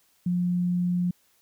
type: tone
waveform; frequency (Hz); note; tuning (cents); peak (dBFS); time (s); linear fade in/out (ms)
sine; 177.5; F3; +28; -22; 0.26-1.11; 5
effects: white hiss -65 dBFS RMS until 1.41 s